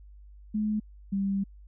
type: tone pair in turn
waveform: sine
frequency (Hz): 212.8 / 196.58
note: G#3 / G3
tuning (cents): +42 / +5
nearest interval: minor second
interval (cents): 137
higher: first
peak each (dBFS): -25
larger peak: neither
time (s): 0.54-0.8 / 1.12-1.44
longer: second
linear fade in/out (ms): 10
effects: added 50 Hz sine -47 dBFS peak until 1.67 s